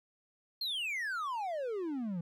triangle exponential sweep, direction down, 4338 to 162.8 Hz, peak -32 dBFS, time 0.61-2.21 s, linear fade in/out 5 ms, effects none

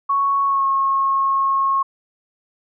sine tone with pitch glide, 1108.7 to 1087.8 Hz, C#6 to C#6, 0 to -33 cents, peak -15 dBFS, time 0.09-1.83 s, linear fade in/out 10 ms, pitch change -33 cents, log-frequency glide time 0.45-0.66 s, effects none

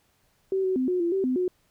sine tone with pitch steps, 383.1 / 374.9 / 257.6 / 362.7 / 341.7 / 385.3 / 255.4 / 363.6 Hz, G4 / F#4 / C4 / F#4 / F4 / G4 / C4 / F#4, -40 / +23 / -27 / -34 / -38 / -30 / -42 / -30 cents, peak -22 dBFS, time 0.52-1.48 s, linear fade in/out 2 ms, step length 120 ms, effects pink hiss -67 dBFS RMS until 1.7 s

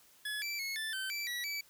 25% pulse tone with pitch steps, 1701 / 2332 / 2181 / 1761 / 1541 / 2329 / 1937 / 2302 Hz, G#6 / D7 / C#7 / A6 / G6 / D7 / B6 / D7, +41 / -13 / -29 / +1 / -30 / -15 / -34 / -35 cents, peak -32 dBFS, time 0.25-1.61 s, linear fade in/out 5 ms, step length 170 ms, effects white hiss -63 dBFS RMS until 1.69 s

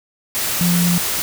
sine tone in noise, 174.5 Hz, F3, 1 cent flat, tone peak -14 dBFS, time 0.61-0.98 s, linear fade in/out 0 ms, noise white, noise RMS -21 dBFS, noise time 0.35-1.22 s, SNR +4 dB, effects none

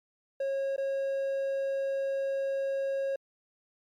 triangle tone with dropouts, 545 Hz, C#5, 29 cents flat, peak -26 dBFS, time 0.4-3.16 s, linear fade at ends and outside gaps 5 ms, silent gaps 0.763-0.779 s, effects MP3 96 kbps

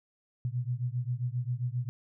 sine beating tone pair, 120 / 127.5 Hz, B2 / C3, -49 / -44 cents, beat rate 7.5 Hz, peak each -32 / -33 dBFS, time 0.45-1.89 s, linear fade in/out 0 ms, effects none

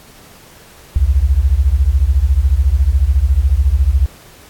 sine beating tone pair, 60.6 / 74.6 Hz, B1 / D2, -32 / +28 cents, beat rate 14 Hz, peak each -12 dBFS, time 0.96-4.06 s, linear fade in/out 0 ms, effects pink hiss -42 dBFS RMS until 4.49 s + AAC 64 kbps

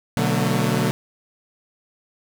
sawtooth chord, B minor seventh, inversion none, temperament equal with one note detuned, 123.47 / 146.83 / 185 / 225 Hz, B2 / D3 / F#3 / A3, 0 / 0 / 0 / +39 cents, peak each -20 dBFS, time 0.17-0.91 s, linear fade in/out 0 ms, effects none

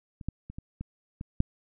clicks, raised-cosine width 5 ms, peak -30 / -18 / -28 / -26 / -23 / -24 / -10 dBFS, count 7, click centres 0.212 / 0.286 / 0.5 / 0.585 / 0.81 / 1.211 / 1.404 s, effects none

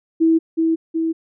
sine tone with echo, 325.5 Hz, E4, 22 cents flat, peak -11 dBFS, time 0.2-0.39 s, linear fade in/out 20 ms, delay 370 ms, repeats 2, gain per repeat -3 dB, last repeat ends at 1.13 s, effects none

